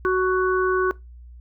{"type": "harmonic tone", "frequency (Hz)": 371.8, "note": "F#4", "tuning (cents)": 8, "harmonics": [1, 3, 4], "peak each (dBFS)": [-19, -24, -25], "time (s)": [0.05, 0.91], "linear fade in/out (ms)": 0, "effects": ["noise-tail reverb RT60 0.2 s tail -21 dB re dry", "added 60 Hz sine -40 dBFS peak until 1.4 s"]}